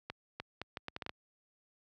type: accelerating click train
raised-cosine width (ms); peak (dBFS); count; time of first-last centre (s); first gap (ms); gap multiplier
0.3; -23; 9; 0.1-1.094; 300; 0.72
effects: high-pass 60 Hz 12 dB/octave